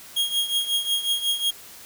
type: tone with tremolo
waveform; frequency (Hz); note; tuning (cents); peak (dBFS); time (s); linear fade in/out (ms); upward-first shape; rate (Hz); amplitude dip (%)
45% pulse; 3267; G#7; -29; -18; 0.16-1.51; 10; triangle; 5.5; 80
effects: white hiss -44 dBFS RMS until 1.85 s